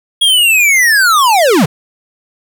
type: linear sweep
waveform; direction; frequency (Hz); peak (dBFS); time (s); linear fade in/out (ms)
square; down; 3322 to 123; -7; 0.21-1.66; 10
effects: none

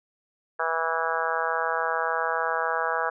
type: harmonic tone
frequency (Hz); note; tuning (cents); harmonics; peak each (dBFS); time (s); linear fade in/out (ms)
163.5; E3; -14; 3 / 4 / 5 / 6 / 7 / 8 / 9 / 10; -32 / -32 / -32 / -32 / -32 / -32 / -32 / -32; 0.59-3.1; 10
effects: none

